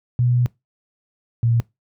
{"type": "tone pair in turn", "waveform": "sine", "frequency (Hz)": [122.7, 116.75], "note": ["B2", "A#2"], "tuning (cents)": [-11, 3], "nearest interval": "minor second", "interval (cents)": 86, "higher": "first", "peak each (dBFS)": [-14, -14], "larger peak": "neither", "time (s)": [[0.19, 0.46], [1.43, 1.6]], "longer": "first", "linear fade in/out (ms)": 0, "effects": ["noise-tail reverb RT60 0.2 s tail -22 dB re dry", "high-pass 60 Hz 12 dB/octave"]}